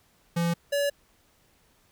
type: tone pair in turn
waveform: square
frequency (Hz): 170 / 569.7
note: F3 / C#5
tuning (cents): -46 / +47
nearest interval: octave + major sixth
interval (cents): 2093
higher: second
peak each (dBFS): -24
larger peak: neither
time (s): 0.36-0.54 / 0.72-0.9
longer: neither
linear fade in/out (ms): 10
effects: pink hiss -64 dBFS RMS until 1.91 s